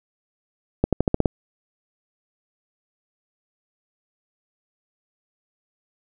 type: accelerating click train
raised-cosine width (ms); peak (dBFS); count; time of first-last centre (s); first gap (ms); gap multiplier
2; -4; 7; 0.84-1.258; 87; 0.91
effects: none